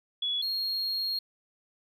sine / triangle tone pair in turn, 3387 / 4264 Hz, G#7 / C8, +33 / +32 cents, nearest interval major third, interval 399 cents, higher second, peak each -27 dBFS, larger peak neither, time 0.22-0.42 / 0.42-1.19 s, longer second, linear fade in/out 5 ms, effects none

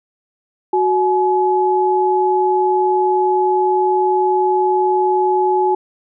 sine tone pair together, 370 / 849.5 Hz, F#4 / G#5, 0 / +39 cents, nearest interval octave + major second, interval 1439 cents, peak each -15 dBFS, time 0.73-5.75 s, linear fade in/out 5 ms, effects none

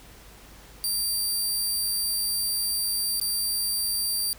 15% pulse tone with dropouts, 4699 Hz, D8, in tune, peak -18 dBFS, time 0.84-4.33 s, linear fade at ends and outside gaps 0 ms, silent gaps 3.199-3.214 s, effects added 50 Hz sine -51 dBFS peak until 4.38 s + pink hiss -50 dBFS RMS until 4.38 s

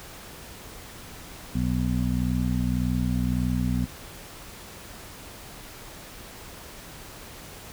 harmonic tone, 61.74 Hz, B1, in tune, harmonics 1 / 2 / 3 / 4, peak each -28 / -28 / -28 / -28 dBFS, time 1.54-3.86 s, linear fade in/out 20 ms, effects pink hiss -43 dBFS RMS until 7.72 s

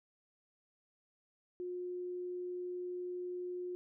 sine tone, 358.8 Hz, F4, 47 cents sharp, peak -38 dBFS, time 1.6-3.75 s, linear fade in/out 0 ms, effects none

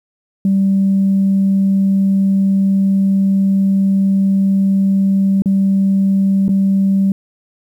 sine tone with dropouts, 194.6 Hz, G3, 12 cents flat, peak -9 dBFS, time 0.45-7.12 s, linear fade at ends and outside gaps 2 ms, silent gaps 5.421-5.458 / 6.482-6.491 s, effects tanh soft clip ceiling -6 dBFS + 8-bit

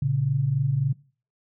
sine tone pair together, 116 / 139.67 Hz, A#2 / C#3, -8 / +13 cents, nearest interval minor third, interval 321 cents, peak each -27 / -21 dBFS, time 0.02-0.93 s, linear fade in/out 5 ms, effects noise-tail reverb RT60 0.4 s tail -20 dB re dry

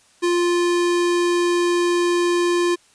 square tone, 349.2 Hz, F4, in tune, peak -17 dBFS, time 0.22-2.76 s, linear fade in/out 20 ms, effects white hiss -55 dBFS RMS until 2.94 s + resampled to 22050 Hz

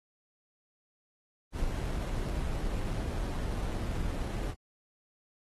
brown noise with sample-and-hold, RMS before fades -33 dBFS, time 1.52-4.55 s, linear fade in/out 50 ms, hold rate 4900 Hz, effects AAC 32 kbps

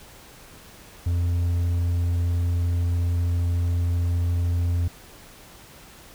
triangle tone, 86.6 Hz, F2, 14 cents flat, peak -18 dBFS, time 1.06-4.88 s, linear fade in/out 5 ms, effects pink hiss -47 dBFS RMS until 6.14 s

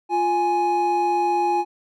triangle tone pair together, 349.5 / 832 Hz, F4 / G#5, +1 / +3 cents, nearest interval octave + minor third, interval 1502 cents, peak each -22 / -17 dBFS, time 0.09-1.65 s, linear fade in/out 50 ms, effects none

